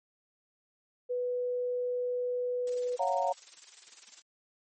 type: tone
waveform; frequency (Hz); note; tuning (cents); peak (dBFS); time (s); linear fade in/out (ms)
sine; 493.9; B4; 0; -29; 1.09-2.97; 20
type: noise with tremolo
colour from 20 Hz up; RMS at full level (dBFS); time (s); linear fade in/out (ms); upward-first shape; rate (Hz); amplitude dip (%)
blue; -45; 2.67-4.22; 2; square; 20; 65
type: chord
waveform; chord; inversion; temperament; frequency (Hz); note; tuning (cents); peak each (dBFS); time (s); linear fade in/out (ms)
sine; Gb major seventh; second; just; 555 / 693.7 / 740 / 925; Db5 / F5 / Gb5 / Bb5; +2 / -12 / 0 / -14; -32; 2.99-3.33; 10
effects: MP3 32 kbps